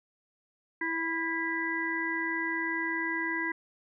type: harmonic tone with a mistuned harmonic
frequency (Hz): 329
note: E4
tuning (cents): -3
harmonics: 1 / 3 / 5 / 6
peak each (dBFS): -35 / -37 / -35 / -32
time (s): 0.81-3.52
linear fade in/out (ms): 5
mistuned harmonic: 5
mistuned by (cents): -17
effects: none

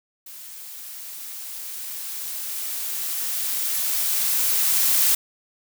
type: noise with level ramp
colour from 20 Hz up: blue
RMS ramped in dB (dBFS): -40 to -18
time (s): 0.26-5.15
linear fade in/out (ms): 5
effects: none

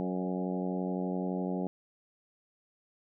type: harmonic tone with a mistuned harmonic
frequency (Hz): 91.8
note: F#2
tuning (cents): -13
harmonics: 2 / 3 / 4 / 5 / 6 / 7 / 8 / 9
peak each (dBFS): -33 / -37 / -39 / -41 / -43 / -44 / -45 / -46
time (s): 0-1.67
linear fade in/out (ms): 0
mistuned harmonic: 6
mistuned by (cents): +19
effects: none

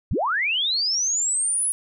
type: linear sweep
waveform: sine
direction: up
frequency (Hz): 34.59 to 10520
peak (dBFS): -20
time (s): 0.11-1.72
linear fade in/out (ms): 0
effects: none

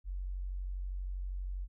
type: tone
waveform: sine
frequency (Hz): 46.25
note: F#1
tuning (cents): 0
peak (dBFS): -35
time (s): 0.04-1.68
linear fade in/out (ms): 50
effects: none

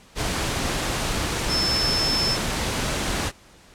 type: tone in noise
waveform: sine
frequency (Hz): 5274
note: E8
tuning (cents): 0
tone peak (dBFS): -21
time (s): 1.48-2.38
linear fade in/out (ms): 50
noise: pink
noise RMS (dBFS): -25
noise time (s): 0.15-3.32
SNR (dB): +1
effects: pink hiss -51 dBFS RMS until 3.74 s + low-pass 9000 Hz 12 dB/octave

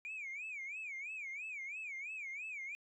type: tone with vibrato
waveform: sine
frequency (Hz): 2349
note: D7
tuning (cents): 0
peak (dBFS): -40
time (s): 0.05-2.75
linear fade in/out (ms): 0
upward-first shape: sine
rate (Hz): 3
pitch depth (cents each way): 190
effects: tanh soft clip ceiling -39 dBFS

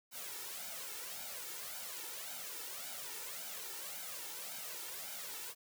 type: noise with flanger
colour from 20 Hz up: white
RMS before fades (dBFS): -45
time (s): 0.11-5.55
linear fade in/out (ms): 50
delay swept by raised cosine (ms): 1.3 to 2.27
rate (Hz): 1.8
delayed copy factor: +0.7
effects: high-pass 200 Hz 12 dB/octave

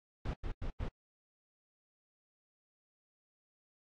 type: noise bursts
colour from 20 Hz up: brown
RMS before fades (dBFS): -37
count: 4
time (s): 0.25-0.886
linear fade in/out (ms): 5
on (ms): 87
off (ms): 96
effects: low-pass 4000 Hz 12 dB/octave + AAC 32 kbps

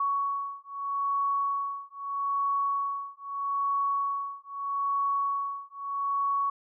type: beating tone pair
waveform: sine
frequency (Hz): 1117 / 1117.79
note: C#6 / C#6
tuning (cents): +13 / +14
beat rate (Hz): 0.79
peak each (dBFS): -30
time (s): 0-6.5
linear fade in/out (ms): 5
effects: none

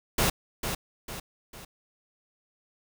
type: noise with echo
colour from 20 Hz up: pink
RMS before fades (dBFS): -24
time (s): 0.18-0.3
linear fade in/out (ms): 5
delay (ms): 450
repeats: 3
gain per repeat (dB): -7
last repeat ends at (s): 1.65
effects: none

